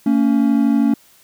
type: tone pair together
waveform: triangle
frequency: 227.1 / 279.7 Hz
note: A#3 / C#4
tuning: -45 / +16 cents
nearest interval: major third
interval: 361 cents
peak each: -13 dBFS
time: 0.06-0.94 s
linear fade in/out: 5 ms
effects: white hiss -51 dBFS RMS until 1.23 s